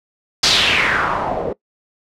white noise with low-pass filter sweep, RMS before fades -17 dBFS, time 0.43-1.53 s, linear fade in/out 5 ms, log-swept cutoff 5000 to 460 Hz, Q 3.3, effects noise-tail reverb RT60 0.1 s tail -22 dB re dry

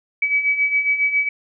sine beating tone pair, 2278 / 2285.3 Hz, C#7 / D7, +47 / -48 cents, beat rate 7.3 Hz, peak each -23 / -17 dBFS, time 0.22-1.29 s, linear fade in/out 5 ms, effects none

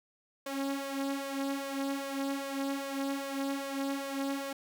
sawtooth tone with flanger, 275.2 Hz, C#4, 12 cents flat, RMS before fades -35 dBFS, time 0.46-4.53 s, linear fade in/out 5 ms, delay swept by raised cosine 1.9 to 3.9 ms, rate 2.5 Hz, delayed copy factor +0.65, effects none

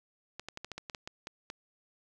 clicks, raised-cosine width 0.2 ms, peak -23 dBFS, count 11, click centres 0.396 / 0.486 / 0.574 / 0.646 / 0.717 / 0.78 / 0.898 / 0.948 / 1.075 / 1.271 / 1.501 s, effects none

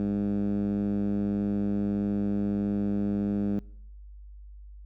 10% pulse tone with band-pass filter, 101.6 Hz, G#2, 38 cents flat, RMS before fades -28 dBFS, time 0-3.59 s, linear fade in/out 0 ms, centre 210 Hz, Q 2.4, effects noise-tail reverb RT60 0.8 s tail -26 dB re dry + added 50 Hz sine -43 dBFS peak until 4.85 s

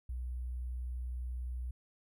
sine tone with sample-and-hold, 61.74 Hz, B1, in tune, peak -36 dBFS, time 0.09-1.71 s, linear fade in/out 5 ms, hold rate 11025 Hz, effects none

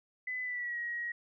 sine tone with pitch glide, 2008 to 1897.5 Hz, B6 to A#6, +28 to +30 cents, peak -34 dBFS, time 0.27-1.12 s, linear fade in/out 5 ms, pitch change -98 cents, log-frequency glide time 0.43-0.78 s, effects none

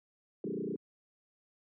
sine tone with frequency modulation, 300 Hz, D4, 37 cents sharp, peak -33 dBFS, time 0.44-0.76 s, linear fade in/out 2 ms, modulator 29.5 Hz, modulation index 4.6, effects high-pass 150 Hz 12 dB/octave

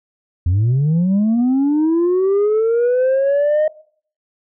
sine linear sweep, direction up, 82.41 to 622.3 Hz, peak -10 dBFS, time 0.46-3.68 s, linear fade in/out 5 ms, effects noise-tail reverb RT60 0.5 s tail -20 dB re dry + tanh soft clip ceiling -11 dBFS

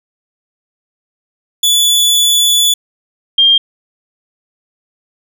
sawtooth / sine tone pair in turn, 3451 / 3202 Hz, A7 / G7, -34 / +36 cents, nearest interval minor second, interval 130 cents, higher first, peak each -5 dBFS, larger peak neither, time 1.63-2.74 / 3.38-3.58 s, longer first, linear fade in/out 5 ms, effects none

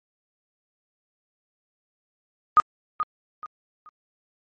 sine tone with echo, 1237 Hz, D#6, 10 cents flat, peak -10 dBFS, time 2.57-2.6 s, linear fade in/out 0 ms, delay 430 ms, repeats 3, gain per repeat -11 dB, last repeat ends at 3.89 s, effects MP3 32 kbps

